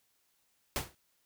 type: noise with exponential decay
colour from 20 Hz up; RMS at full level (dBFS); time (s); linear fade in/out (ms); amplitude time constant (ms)
pink; -29; 0.76-0.95; 0; 40
effects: white hiss -74 dBFS RMS until 1.25 s